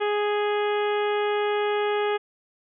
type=harmonic tone; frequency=415.3 Hz; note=G#4; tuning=in tune; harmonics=1 / 2 / 3 / 4 / 5 / 6 / 7 / 8; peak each=-23 / -29 / -33 / -35 / -37 / -39 / -40 / -41 dBFS; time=0-2.18 s; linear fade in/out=20 ms; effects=none